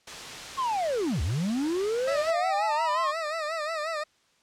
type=noise; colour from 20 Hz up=white; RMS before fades=-38 dBFS; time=0.07-2.31 s; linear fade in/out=5 ms
type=linear two-way sweep; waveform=triangle; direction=down then up; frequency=1105 to 65.41 to 1105 Hz; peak=-23 dBFS; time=0.57-3.12 s; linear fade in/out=20 ms; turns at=1.22 s
type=tone with vibrato; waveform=20% pulse; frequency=629 Hz; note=D#5; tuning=19 cents sharp; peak=-24 dBFS; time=2.07-4.04 s; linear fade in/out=10 ms; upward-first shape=sine; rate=5.6 Hz; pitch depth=97 cents each way
effects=white hiss -65 dBFS RMS until 4.42 s + low-pass 6000 Hz 12 dB/octave